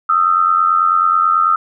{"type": "tone pair together", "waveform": "sine", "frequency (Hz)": [1244.5, 1333.7], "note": ["D#6", "E6"], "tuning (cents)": [0, 20], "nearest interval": "minor second", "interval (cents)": 120, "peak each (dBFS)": -13, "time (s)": [0.09, 1.56], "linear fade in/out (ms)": 5, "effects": []}